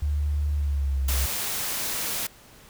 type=tone with pitch glide; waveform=sine; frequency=73.42 to 66.55 Hz; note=D2 to C2; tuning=0 to +30 cents; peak=-22 dBFS; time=0.02-1.26 s; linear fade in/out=5 ms; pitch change=-170 cents; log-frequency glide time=0.54-1.07 s
type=noise; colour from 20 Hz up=white; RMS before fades=-29 dBFS; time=1.08-2.27 s; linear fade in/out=5 ms
effects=pink hiss -51 dBFS RMS until 2.69 s